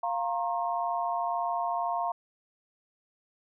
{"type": "chord", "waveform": "sine", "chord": "F suspended fourth", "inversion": "none", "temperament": "equal with one note detuned", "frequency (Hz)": [698.5, 932.3, 1074.1], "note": ["F5", "Bb5", "C6"], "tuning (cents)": [0, 0, 45], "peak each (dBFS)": [-30, -32, -34], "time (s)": [0.03, 2.12], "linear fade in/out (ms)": 5, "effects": []}